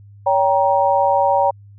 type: chord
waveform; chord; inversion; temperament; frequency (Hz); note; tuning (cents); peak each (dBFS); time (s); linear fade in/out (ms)
sine; G diminished; second; just; 564.5 / 784 / 940.8; Db5 / G5 / Bb5; +31 / 0 / +16; -17; 0.26-1.51; 10
effects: added 101 Hz sine -40 dBFS peak until 1.78 s